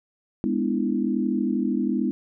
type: chord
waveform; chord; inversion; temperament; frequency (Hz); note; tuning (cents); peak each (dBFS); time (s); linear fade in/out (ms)
sine; E dominant seventh; first; just; 206 / 247.2 / 296.7 / 329.6; G#3 / B3 / D4 / E4; -14 / +2 / +18 / 0; -26 / -25 / -29 / -28; 0.44-2.11; 0
effects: none